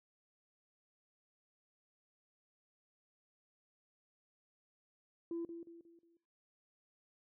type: tone with echo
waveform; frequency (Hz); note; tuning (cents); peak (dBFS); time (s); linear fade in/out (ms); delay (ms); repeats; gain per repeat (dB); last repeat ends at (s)
sine; 336.7; E4; +37; -36; 5.31-5.45; 2; 180; 4; -8; 6.17
effects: noise-tail reverb RT60 1.0 s tail -24 dB re dry + tanh soft clip ceiling -34 dBFS